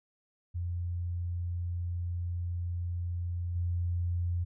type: tone with level steps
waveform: sine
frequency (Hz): 87.31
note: F2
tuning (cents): 0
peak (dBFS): -31 / -28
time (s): 0.54-4.45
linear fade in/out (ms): 20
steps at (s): 3.55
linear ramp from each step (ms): 10
effects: none